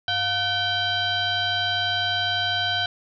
sine tone with frequency modulation, 2325 Hz, D7, 18 cents flat, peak -21 dBFS, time 0.08-2.86 s, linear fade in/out 2 ms, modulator 808 Hz, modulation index 2.2, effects none

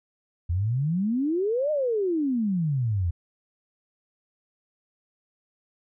sine exponential two-way sweep, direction up then down, 81.2 to 622.3 to 81.2 Hz, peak -22 dBFS, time 0.49-3.11 s, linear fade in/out 10 ms, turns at 1.71 s, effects none

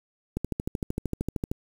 click train, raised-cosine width 3 ms, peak -15 dBFS, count 16, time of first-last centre 0.37-1.515 s, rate 13.1 Hz, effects 7-bit

